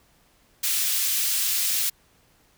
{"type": "high-pass noise", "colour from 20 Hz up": "white", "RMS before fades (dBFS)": -24, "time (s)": [0.63, 1.9], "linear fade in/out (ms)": 10, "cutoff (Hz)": 2500, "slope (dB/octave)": 12, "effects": ["pink hiss -61 dBFS RMS until 2.57 s"]}